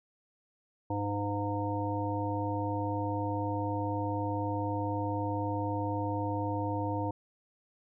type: harmonic tone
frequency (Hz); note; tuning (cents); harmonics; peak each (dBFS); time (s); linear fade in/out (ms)
102; G#2; -31; 1 / 3 / 5 / 7 / 9; -34 / -35 / -38 / -40 / -36; 0.9-7.11; 5
effects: none